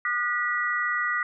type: tone cluster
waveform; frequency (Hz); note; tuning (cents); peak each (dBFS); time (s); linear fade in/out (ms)
sine; 1215 / 1453 / 1941; D#6 / F#6 / B6; -42 / -32 / -31; -29 / -30 / -26; 0.05-1.23; 2
effects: none